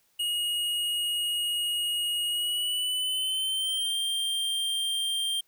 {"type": "tone with pitch glide", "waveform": "square", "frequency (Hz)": [2879, 3176], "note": ["F#7", "G7"], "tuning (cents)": [-48, 22], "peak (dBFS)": -27, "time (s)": [0.19, 5.41], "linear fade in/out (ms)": 10, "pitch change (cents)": 170, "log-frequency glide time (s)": [2.27, 3.96], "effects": ["white hiss -68 dBFS RMS until 5.47 s"]}